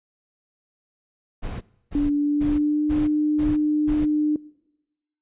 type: noise bursts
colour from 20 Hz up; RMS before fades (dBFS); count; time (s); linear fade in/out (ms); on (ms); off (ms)
brown; -30; 6; 1.42-4.06; 20; 190; 300
type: tone with pitch glide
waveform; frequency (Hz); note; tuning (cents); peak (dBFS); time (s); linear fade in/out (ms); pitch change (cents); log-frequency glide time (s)
sine; 290 to 301.3; D4 to D4; -22 to +44; -18; 1.95-4.36; 2; +66; 2.14-2.91
effects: noise-tail reverb RT60 1.0 s tail -23 dB re dry + resampled to 8000 Hz